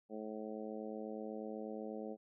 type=harmonic tone; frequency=108.2 Hz; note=A2; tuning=29 cents flat; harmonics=2 / 3 / 4 / 5 / 6 / 7; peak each=-46 / -49 / -47 / -48 / -54 / -54 dBFS; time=0.09-2.17 s; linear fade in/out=50 ms; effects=none